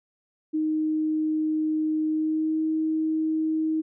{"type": "tone with pitch glide", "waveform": "sine", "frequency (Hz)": [311.1, 315.6], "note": ["D#4", "D#4"], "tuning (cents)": [0, 25], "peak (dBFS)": -22, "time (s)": [0.53, 3.82], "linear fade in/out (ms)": 20, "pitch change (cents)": 25, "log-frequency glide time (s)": [2.07, 2.61], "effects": []}